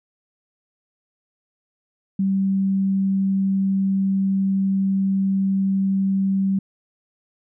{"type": "tone", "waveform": "sine", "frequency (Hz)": 193.7, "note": "G3", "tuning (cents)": -20, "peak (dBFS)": -17, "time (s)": [2.19, 6.59], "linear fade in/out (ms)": 5, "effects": []}